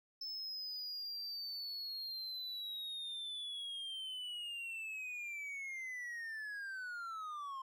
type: linear sweep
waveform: triangle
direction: down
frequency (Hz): 5274 to 1046.5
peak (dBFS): -40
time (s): 0.21-7.62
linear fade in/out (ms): 5
effects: none